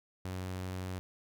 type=tone; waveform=sawtooth; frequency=92.5 Hz; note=F#2; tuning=in tune; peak=-33 dBFS; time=0.25-0.99 s; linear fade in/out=0 ms; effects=none